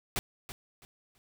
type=noise with echo; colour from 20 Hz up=pink; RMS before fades=-31 dBFS; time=0.16-0.19 s; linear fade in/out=0 ms; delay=330 ms; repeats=3; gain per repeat=-12 dB; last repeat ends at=1.18 s; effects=none